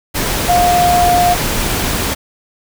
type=tone in noise; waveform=sine; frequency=708 Hz; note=F5; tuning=23 cents sharp; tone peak=-9 dBFS; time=0.48-1.35 s; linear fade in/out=20 ms; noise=pink; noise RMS=-17 dBFS; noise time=0.14-2.15 s; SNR=+5 dB; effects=none